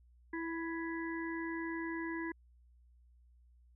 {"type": "harmonic tone with a mistuned harmonic", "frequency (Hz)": 329.6, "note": "E4", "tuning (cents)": 0, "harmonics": [1, 3, 5, 6], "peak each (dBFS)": [-38, -46, -45, -46], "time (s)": [0.33, 2.32], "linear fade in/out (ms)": 5, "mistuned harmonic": 5, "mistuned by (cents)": 24, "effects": ["added 60 Hz sine -61 dBFS peak until 3.75 s"]}